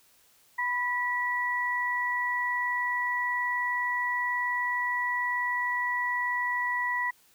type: tone pair together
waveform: sine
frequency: 987.8 / 1946.7 Hz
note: B5 / B6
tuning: 0 / -25 cents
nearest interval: octave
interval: 1175 cents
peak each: -30 / -28 dBFS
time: 0.58-7.11 s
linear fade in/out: 10 ms
effects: white hiss -62 dBFS RMS until 7.34 s